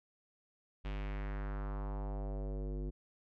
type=tone with low-pass filter sweep; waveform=square; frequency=50 Hz; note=G1; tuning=35 cents sharp; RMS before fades=-39 dBFS; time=0.84-2.91 s; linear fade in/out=20 ms; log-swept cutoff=3000 to 350 Hz; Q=2; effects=none